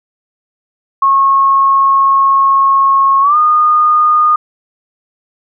sine tone with pitch glide, 1091 to 1224.6 Hz, C#6 to D#6, -28 to -28 cents, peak -6 dBFS, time 1.02-4.36 s, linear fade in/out 5 ms, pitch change +200 cents, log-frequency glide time 3.21-3.37 s, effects none

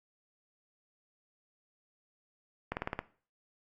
slowing click train, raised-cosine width 0.5 ms, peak -18 dBFS, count 6, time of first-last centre 2.72-2.991 s, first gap 49 ms, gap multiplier 1.05, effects noise-tail reverb RT60 0.4 s tail -17 dB re dry + Opus 48 kbps

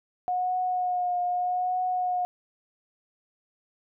sine tone with vibrato, 724 Hz, F#5, 38 cents flat, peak -24 dBFS, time 0.28-2.25 s, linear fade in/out 0 ms, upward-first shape triangle, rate 0.81 Hz, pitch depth 28 cents each way, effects none

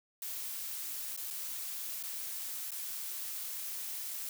blue noise with dropouts, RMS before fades -40 dBFS, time 0.22-4.29 s, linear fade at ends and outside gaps 1 ms, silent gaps 1.164-1.175 / 1.303-1.308 / 2.028-2.036 / 2.707-2.717 s, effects none

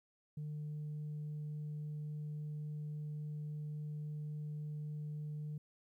sine tone, 150.3 Hz, D3, 40 cents sharp, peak -38 dBFS, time 0.37-5.58 s, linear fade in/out 5 ms, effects tanh soft clip ceiling -38 dBFS + 13-bit

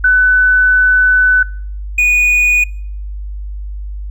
sine / triangle tone pair in turn, 1500 / 2465 Hz, F#6 / D#7, +23 / -17 cents, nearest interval major sixth, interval 860 cents, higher second, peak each -6 dBFS, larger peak neither, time 0.04-1.43 / 1.98-2.64 s, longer first, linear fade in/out 5 ms, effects noise-tail reverb RT60 0.6 s tail -26 dB re dry + added 50 Hz sine -21 dBFS peak until 4.1 s

